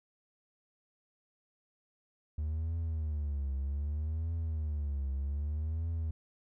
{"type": "tone with vibrato", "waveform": "triangle", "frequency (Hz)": 75, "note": "D2", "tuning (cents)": 37, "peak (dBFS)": -29, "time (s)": [2.38, 6.11], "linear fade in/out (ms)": 5, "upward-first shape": "triangle", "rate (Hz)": 0.64, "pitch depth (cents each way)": 190, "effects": ["tanh soft clip ceiling -25 dBFS"]}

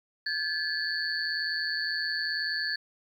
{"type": "tone cluster", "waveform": "sine", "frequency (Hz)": [1603, 1722, 4393, 4555], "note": ["G6", "A6", "C#8", "C#8"], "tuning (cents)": [38, -38, -16, 46], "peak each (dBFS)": [-37, -31, -34, -35], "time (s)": [0.26, 2.76], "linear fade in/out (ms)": 5, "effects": ["10-bit"]}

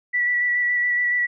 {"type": "tone with vibrato", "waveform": "sine", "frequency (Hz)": 1954, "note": "B6", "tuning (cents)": -19, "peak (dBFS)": -18, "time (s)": [0.13, 1.27], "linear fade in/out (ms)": 20, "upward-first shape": "square", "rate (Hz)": 7.1, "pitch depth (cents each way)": 12, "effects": []}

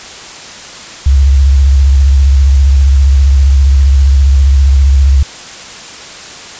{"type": "tone with vibrato", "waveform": "sine", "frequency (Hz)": 68.4, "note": "C#2", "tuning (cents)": -23, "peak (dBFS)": -3, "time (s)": [1.06, 5.23], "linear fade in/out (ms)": 5, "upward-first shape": "square", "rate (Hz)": 15, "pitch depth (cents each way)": 67, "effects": ["white hiss -28 dBFS RMS until 6.59 s", "resampled to 16000 Hz"]}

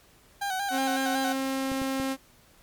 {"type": "tone with vibrato", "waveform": "30% pulse", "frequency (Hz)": 776, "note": "G5", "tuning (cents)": -18, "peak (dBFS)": -25, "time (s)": [0.41, 1.33], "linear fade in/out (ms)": 10, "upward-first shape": "square", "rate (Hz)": 5.4, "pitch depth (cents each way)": 55}
{"type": "tone", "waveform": "sawtooth", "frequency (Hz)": 267.3, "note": "C4", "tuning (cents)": 37, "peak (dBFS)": -23, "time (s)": [0.7, 2.17], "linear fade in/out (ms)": 50}
{"type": "clicks", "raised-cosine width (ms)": 3, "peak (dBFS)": -23, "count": 3, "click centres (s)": [1.717, 1.817, 2]}
{"effects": ["pink hiss -58 dBFS RMS until 2.62 s", "MP3 96 kbps"]}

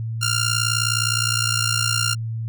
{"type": "tone with amplitude modulation", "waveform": "10% pulse", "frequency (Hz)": 1396.9, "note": "F6", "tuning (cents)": 0, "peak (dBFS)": -8, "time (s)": [0.21, 2.15], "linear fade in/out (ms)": 20, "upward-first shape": "sine", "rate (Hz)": 59.5, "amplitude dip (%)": 85, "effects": ["added 113 Hz sine -24 dBFS peak until 2.48 s"]}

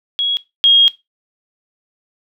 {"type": "tone pair in turn", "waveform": "sine", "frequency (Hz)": [3322, 3261], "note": ["G#7", "G#7"], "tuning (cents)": [0, -32], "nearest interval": "unison", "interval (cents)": 32, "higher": "first", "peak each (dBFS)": [-14, -7], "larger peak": "second", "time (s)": [[0.19, 0.37], [0.64, 0.88]], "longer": "second", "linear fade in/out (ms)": 0, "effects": ["noise-tail reverb RT60 0.2 s tail -17 dB re dry"]}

